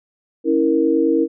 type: chord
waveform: sine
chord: A# diminished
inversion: first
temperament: equal with one note detuned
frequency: 277.2 / 326.4 / 466.2 Hz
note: C#4 / E4 / A#4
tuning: 0 / -17 / 0 cents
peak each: -20 / -16 / -18 dBFS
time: 0.44-1.28 s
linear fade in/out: 50 ms
effects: none